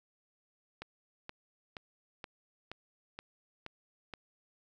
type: click train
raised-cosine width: 0.3 ms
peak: -26 dBFS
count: 8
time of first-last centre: 0.82-4.138 s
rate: 2.11 Hz
effects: none